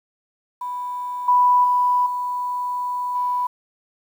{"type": "tone with level steps", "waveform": "sine", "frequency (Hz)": 987.8, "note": "B5", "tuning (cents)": 0, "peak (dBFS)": [-25, -12, -15, -22, -19], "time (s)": [0.61, 3.47], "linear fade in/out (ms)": 5, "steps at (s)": [1.28, 1.64, 2.06, 3.15], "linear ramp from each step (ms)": 5, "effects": ["8-bit"]}